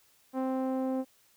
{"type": "tone with low-pass filter sweep", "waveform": "sawtooth", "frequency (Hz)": 261.6, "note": "C4", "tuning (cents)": 0, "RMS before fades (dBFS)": -31, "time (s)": [0.33, 1.05], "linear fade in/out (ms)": 50, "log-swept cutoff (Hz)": [900, 590], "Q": 1.2, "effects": ["white hiss -65 dBFS RMS until 1.36 s"]}